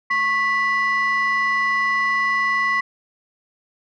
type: tone pair together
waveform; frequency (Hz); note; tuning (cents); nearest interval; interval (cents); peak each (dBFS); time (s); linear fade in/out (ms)
sine; 1096 / 1975.5; C#6 / B6; -20 / 0; minor seventh; 1020; -19 / -17; 0.1-2.81; 10
effects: tanh soft clip ceiling -14 dBFS